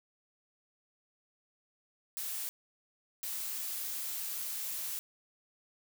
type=noise bursts at uneven times; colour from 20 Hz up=blue; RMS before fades=-38 dBFS; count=2; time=2.17-2.49 / 3.23-4.99 s; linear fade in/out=0 ms; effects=none